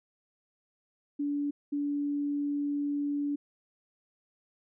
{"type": "tone bursts at uneven times", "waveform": "sine", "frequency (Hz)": 288.1, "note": "D4", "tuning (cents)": -33, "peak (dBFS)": -28, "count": 2, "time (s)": [[1.19, 1.51], [1.72, 3.36]], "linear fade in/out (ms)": 10, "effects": []}